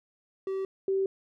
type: tone pair in turn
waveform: triangle / sine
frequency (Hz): 384.7 / 386.5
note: G4 / G4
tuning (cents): -33 / -24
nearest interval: unison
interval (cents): 9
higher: second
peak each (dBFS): -27 / -24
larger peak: second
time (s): 0.47-0.65 / 0.88-1.06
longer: neither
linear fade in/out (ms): 2
effects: none